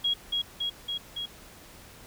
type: tone with echo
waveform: sine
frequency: 3300 Hz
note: G#7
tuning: 12 cents flat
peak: -23 dBFS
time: 0.04-0.14 s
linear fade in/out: 10 ms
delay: 280 ms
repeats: 4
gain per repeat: -2 dB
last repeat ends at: 1.26 s
effects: pink hiss -50 dBFS RMS until 2.06 s